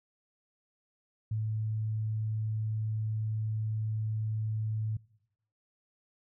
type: tone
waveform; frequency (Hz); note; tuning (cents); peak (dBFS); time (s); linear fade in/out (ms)
sine; 109; A2; -16; -29; 1.31-4.97; 5
effects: noise-tail reverb RT60 0.9 s tail -24 dB re dry